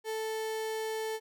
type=tone; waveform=35% pulse; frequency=440 Hz; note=A4; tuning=in tune; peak=-31 dBFS; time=0.04-1.2 s; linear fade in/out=50 ms; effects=none